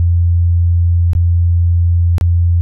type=tone with dropouts; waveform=sine; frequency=86 Hz; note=F2; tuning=26 cents flat; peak=-8 dBFS; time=0-2.61 s; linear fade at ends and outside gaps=0 ms; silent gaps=1.133-1.151 / 2.182-2.211 s; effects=none